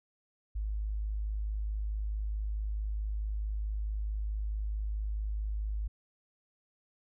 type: tone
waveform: sine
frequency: 52.3 Hz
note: G#1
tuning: 13 cents sharp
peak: -31 dBFS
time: 0.55-5.88 s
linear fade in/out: 10 ms
effects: none